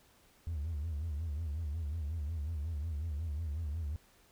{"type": "tone with vibrato", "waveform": "triangle", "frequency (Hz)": 77.6, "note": "D#2", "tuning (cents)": -4, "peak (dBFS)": -31, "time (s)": [0.47, 3.96], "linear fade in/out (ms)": 0, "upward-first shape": "sine", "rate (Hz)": 5.5, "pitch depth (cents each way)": 150, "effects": ["tanh soft clip ceiling -30 dBFS", "pink hiss -65 dBFS RMS until 4.31 s"]}